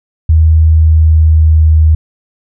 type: tone with pitch glide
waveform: sine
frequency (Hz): 79.5 to 78.5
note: D#2 to D#2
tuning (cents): +38 to +16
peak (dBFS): -3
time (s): 0.29-1.95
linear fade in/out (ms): 5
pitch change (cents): -22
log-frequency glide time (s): 0.68-1.79
effects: none